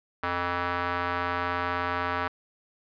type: tone with band-pass filter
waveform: square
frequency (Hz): 88.1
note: F2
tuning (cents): +16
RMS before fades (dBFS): -29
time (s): 0.23-2.28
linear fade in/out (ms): 5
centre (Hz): 1300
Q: 1.8
effects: resampled to 11025 Hz